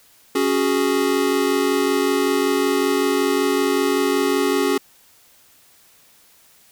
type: chord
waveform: square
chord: C# suspended fourth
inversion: none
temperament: equal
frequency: 277.2 / 370 / 415.3 Hz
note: C#4 / F#4 / G#4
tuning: 0 / 0 / 0 cents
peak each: -22 dBFS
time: 0.35-4.78 s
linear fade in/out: 5 ms
effects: white hiss -53 dBFS RMS until 6.71 s